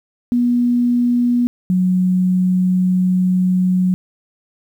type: tone pair in turn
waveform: sine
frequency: 242.5 / 183.46 Hz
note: B3 / F#3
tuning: -31 / -14 cents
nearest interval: perfect fourth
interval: 483 cents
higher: first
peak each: -12 dBFS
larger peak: neither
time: 0.32-1.47 / 1.7-3.94 s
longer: second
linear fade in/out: 0 ms
effects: 8-bit